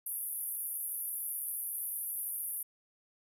pink band-pass noise, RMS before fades -38 dBFS, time 0.06-2.63 s, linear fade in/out 5 ms, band 10000 to 14000 Hz, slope 96 dB/octave, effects none

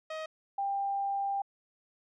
sawtooth / sine tone pair in turn, 630 / 793.8 Hz, D#5 / G5, +21 / +22 cents, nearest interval major third, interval 401 cents, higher second, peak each -32 / -29 dBFS, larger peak second, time 0.1-0.26 / 0.58-1.42 s, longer second, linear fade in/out 5 ms, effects low-pass 4000 Hz 12 dB/octave

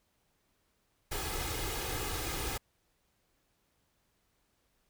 pink noise with comb filter, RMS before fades -36 dBFS, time 1.11-2.58 s, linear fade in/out 10 ms, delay 2.4 ms, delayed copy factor +0.6, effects pink hiss -75 dBFS RMS until 4.89 s

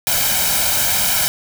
white noise with comb filter, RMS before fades -17 dBFS, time 0.07-1.28 s, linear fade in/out 0 ms, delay 1.3 ms, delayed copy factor +0.7, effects none

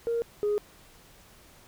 sine tone pair in turn, 466.2 / 415.3 Hz, A#4 / G#4, 0 / 0 cents, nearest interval major second, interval 200 cents, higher first, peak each -24 / -22 dBFS, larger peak second, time 0.07-0.22 / 0.43-0.58 s, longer neither, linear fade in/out 0 ms, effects tanh soft clip ceiling -21 dBFS + pink hiss -55 dBFS RMS until 1.67 s

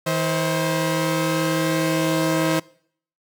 sawtooth tone cluster, 160.4 / 321 / 524 Hz, E3 / E4 / C5, -47 / -46 / +2 cents, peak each -20 dBFS, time 0.06-2.6 s, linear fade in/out 10 ms, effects noise-tail reverb RT60 0.6 s tail -23 dB re dry

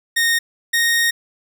sawtooth tone pair in turn, 1850 / 1859.3 Hz, A#6 / A#6, -14 / -5 cents, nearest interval unison, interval 9 cents, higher second, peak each -11 dBFS, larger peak neither, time 0.16-0.39 / 0.73-1.11 s, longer second, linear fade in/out 10 ms, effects none

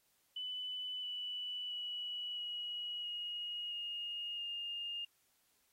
sine tone with pitch steps, 2996 / 2967 / 2938 / 2909 / 2881 / 2852 / 2825 Hz, F#7 / F#7 / F#7 / F#7 / F#7 / F7 / F7, +21 / +4 / -13 / -30 / -47 / +36 / +19 cents, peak -39 dBFS, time 0.36-5.05 s, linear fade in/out 5 ms, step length 670 ms, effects white hiss -75 dBFS RMS until 5.72 s + AAC 48 kbps

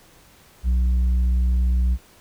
sine tone with tanh clipping, 61.74 Hz, B1, in tune, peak -17 dBFS, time 0.63-1.98 s, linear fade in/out 50 ms, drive 4 dB, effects pink hiss -52 dBFS RMS until 2.2 s

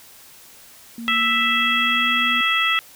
sine tone with pitch glide, 232.1 to 242.2 Hz, A#3 to B3, -7 to -34 cents, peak -29 dBFS, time 0.98-2.41 s, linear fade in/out 2 ms, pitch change +73 cents, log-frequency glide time 1.14-2.11 s
harmonic tone, 659.3 Hz, E5, in tune, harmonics 2 / 3 / 4 / 5, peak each -22 / -22 / -22 / -22 dBFS, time 1.08-2.79 s, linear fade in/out 0 ms
effects white hiss -46 dBFS RMS until 2.95 s

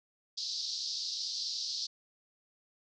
pink band-pass noise, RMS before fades -37 dBFS, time 0.37-1.87 s, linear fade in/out 10 ms, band 4100 to 5400 Hz, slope 48 dB/octave, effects none

